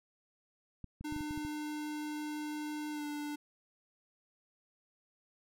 clicks, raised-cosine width 5 ms, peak -32 dBFS, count 8, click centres 0.843 / 1.01 / 1.124 / 1.163 / 1.208 / 1.309 / 1.376 / 1.45 s
square tone with pitch glide, 301 to 295 Hz, D4 to D4, +43 to +8 cents, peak -38 dBFS, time 1.04-3.36 s, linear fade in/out 10 ms, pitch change -35 cents, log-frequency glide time 2.91-3.05 s
effects none

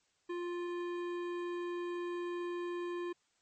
sine tone with hard clipping, 350 Hz, F4, 4 cents sharp, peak -38 dBFS, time 0.29-3.13 s, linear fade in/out 10 ms, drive 14 dB, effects white hiss -75 dBFS RMS until 3.41 s + MP3 32 kbps

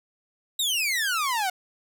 sawtooth exponential sweep, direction down, 3876 to 718 Hz, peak -20 dBFS, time 0.59-1.5 s, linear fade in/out 5 ms, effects none

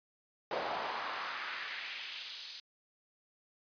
brown noise with high-pass filter sweep, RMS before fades -40 dBFS, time 0.51-2.6 s, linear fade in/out 2 ms, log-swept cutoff 610 to 4600 Hz, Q 1.7, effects resampled to 11025 Hz

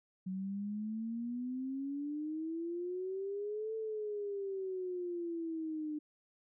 sine exponential two-way sweep, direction up then down, 185 to 444.9 to 299.4 Hz, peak -36 dBFS, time 0.26-5.99 s, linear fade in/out 10 ms, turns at 3.75 s, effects none

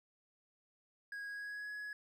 triangle tone with pitch glide, 1647 to 1681.6 Hz, G#6 to G#6, -15 to +21 cents, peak -40 dBFS, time 1.12-1.93 s, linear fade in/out 2 ms, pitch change +36 cents, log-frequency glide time 1.28-1.71 s, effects none

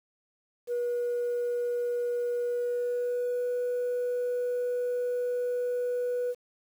sine tone with pitch glide, 482.9 to 491.3 Hz, B4 to B4, -39 to -9 cents, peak -25 dBFS, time 0.67-6.35 s, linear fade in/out 50 ms, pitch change +30 cents, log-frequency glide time 2.42-3.44 s, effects tanh soft clip ceiling -25 dBFS + 9-bit

